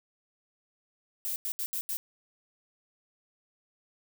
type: noise bursts at uneven times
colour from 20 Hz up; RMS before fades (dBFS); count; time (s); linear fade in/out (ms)
violet; -33; 5; 1.25-1.36 / 1.45-1.52 / 1.59-1.66 / 1.73-1.81 / 1.89-1.97; 0
effects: none